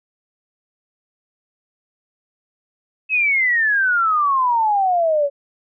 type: exponential sweep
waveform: sine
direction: down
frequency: 2604 to 554.4 Hz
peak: -14 dBFS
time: 3.09-5.3 s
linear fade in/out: 50 ms
effects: none